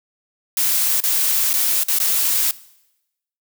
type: noise with dropouts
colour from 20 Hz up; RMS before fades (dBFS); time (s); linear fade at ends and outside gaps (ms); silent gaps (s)
blue; -18; 0.57-2.51; 2; 1.004-1.037 / 1.532-1.538 / 1.835-1.883 / 1.987-2
effects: noise-tail reverb RT60 0.9 s tail -20 dB re dry